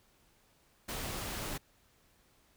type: noise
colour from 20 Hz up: pink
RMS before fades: -39 dBFS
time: 0.88-1.58 s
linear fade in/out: 10 ms
effects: pink hiss -68 dBFS RMS until 2.56 s